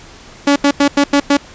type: tone bursts at uneven times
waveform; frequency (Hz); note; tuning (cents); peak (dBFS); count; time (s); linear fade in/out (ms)
sawtooth; 284.2; C#4; +43; -4; 6; 0.47-0.56 / 0.64-0.71 / 0.8-0.88 / 0.97-1.04 / 1.13-1.2 / 1.3-1.37; 5
effects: pink hiss -38 dBFS RMS until 1.54 s + resampled to 16000 Hz